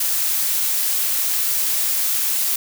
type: noise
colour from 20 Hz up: blue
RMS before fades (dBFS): -20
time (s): 0-2.56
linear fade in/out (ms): 5
effects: none